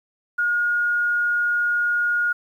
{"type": "tone", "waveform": "sine", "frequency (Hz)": 1433, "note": "F6", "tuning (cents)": 44, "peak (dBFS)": -18, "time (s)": [0.38, 2.33], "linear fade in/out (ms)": 10, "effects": ["9-bit"]}